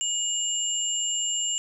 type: tone pair together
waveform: sine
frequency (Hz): 2903 / 7315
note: F#7 / A#8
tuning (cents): -34 / -34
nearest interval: octave + major third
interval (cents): 1600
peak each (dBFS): -29 / -26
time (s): 0.01-1.58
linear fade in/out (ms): 0
effects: none